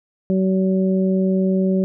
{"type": "harmonic tone", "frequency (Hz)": 189, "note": "F#3", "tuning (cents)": 37, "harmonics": [1, 2, 3], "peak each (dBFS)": [-16, -22, -26], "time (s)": [0.3, 1.84], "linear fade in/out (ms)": 0, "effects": []}